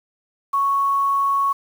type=tone with quantisation; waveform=sine; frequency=1108.7 Hz; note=C#6; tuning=in tune; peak=-16 dBFS; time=0.53-1.53 s; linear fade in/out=10 ms; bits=7; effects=none